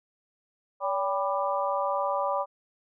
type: harmonic tone with a mistuned harmonic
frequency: 197.6 Hz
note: G3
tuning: 14 cents sharp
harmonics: 3 / 4 / 5 / 6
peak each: -29 / -32 / -30 / -32 dBFS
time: 0.8-2.46 s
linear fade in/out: 50 ms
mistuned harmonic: 3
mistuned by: -64 cents
effects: none